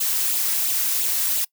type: noise with flanger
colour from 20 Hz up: blue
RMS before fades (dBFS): -22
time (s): 0-1.45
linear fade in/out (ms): 10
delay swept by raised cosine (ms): 0.26 to 3.16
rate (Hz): 2.9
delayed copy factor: +0.55
effects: noise-tail reverb RT60 0.1 s tail -23 dB re dry